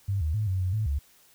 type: tone with pitch steps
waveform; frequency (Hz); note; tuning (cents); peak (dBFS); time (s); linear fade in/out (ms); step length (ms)
sine; 98.8 / 77.4 / 107.2 / 93.8 / 91.9 / 108.2 / 70.7; G2 / D#2 / A2 / F#2 / F#2 / A2 / C#2; +14 / -9 / -45 / +24 / -11 / -29 / +35; -24; 0.08-0.99; 10; 130
effects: white hiss -59 dBFS RMS until 1.34 s